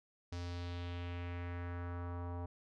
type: tone with low-pass filter sweep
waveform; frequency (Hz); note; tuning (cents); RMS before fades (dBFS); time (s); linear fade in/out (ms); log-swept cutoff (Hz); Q
square; 87.5; F2; +4; -42; 0.32-2.46; 5; 5500 to 890; 2.1
effects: none